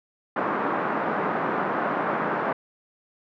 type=band-pass noise; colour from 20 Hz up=white; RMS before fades=-26 dBFS; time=0.36-2.53 s; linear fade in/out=5 ms; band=170 to 1400 Hz; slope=24 dB/octave; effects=none